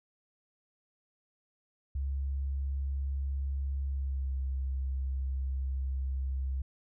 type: tone with pitch glide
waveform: sine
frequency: 68.5 to 66.36 Hz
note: C#2 to C2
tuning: -20 to +25 cents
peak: -30 dBFS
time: 1.95-6.62 s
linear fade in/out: 5 ms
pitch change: -55 cents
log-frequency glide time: 3.88-4.35 s
effects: none